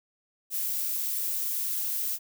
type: noise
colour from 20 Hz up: violet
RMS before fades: -30 dBFS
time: 0.5-2.19 s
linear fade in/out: 50 ms
effects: none